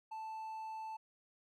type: tone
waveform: triangle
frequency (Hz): 880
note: A5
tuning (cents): 0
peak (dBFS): -40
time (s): 0.11-0.97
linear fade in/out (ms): 10
effects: none